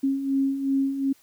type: beating tone pair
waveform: sine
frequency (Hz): 270 / 272.7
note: C#4 / C#4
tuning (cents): -45 / -28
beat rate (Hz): 2.7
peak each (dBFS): -29 / -22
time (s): 0.03-1.13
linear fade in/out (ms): 10
effects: white hiss -59 dBFS RMS until 1.22 s